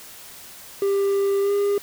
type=tone with pitch glide; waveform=triangle; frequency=396.4 to 404.5 Hz; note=G4 to G#4; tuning=+19 to -46 cents; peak=-16 dBFS; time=0.82-1.78 s; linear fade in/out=2 ms; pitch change=+35 cents; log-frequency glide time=1.41-1.52 s; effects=white hiss -42 dBFS RMS until 1.82 s